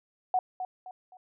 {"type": "tone with echo", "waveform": "sine", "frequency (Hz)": 740, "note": "F#5", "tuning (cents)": 0, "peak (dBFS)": -22, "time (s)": [0.34, 0.39], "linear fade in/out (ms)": 2, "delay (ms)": 260, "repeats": 3, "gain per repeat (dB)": -9, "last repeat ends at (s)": 1.17, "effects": []}